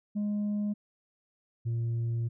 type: tone pair in turn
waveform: sine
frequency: 207.2 / 116.29 Hz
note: G#3 / A#2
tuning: -4 / -4 cents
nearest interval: minor seventh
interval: 1000 cents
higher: first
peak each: -25 dBFS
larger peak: neither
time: 0.15-0.74 / 1.65-2.29 s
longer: second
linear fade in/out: 20 ms
effects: tanh soft clip ceiling -27 dBFS